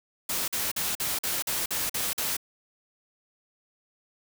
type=noise bursts; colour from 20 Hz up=white; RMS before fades=-29 dBFS; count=9; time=0.29-2.368 s; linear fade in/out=5 ms; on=190 ms; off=46 ms; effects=none